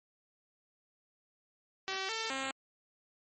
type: tone with pitch steps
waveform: 5% pulse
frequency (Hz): 383.1 / 447.3 / 267.7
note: G4 / A4 / C4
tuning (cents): -40 / +28 / +40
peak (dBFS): -23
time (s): 1.88-2.51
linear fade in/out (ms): 0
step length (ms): 210
effects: MP3 32 kbps